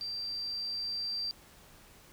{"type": "tone with level ramp", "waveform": "sine", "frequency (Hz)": 4699, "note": "D8", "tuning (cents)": 0, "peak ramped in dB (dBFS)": [-35, -32], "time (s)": [0.01, 1.31], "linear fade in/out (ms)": 0, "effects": ["pink hiss -57 dBFS RMS until 2.12 s"]}